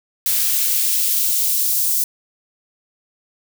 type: noise with high-pass filter sweep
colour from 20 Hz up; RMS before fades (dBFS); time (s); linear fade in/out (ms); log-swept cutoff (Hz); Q
blue; -18; 0.26-2.04; 2; 1700 to 5700; 0.74
effects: none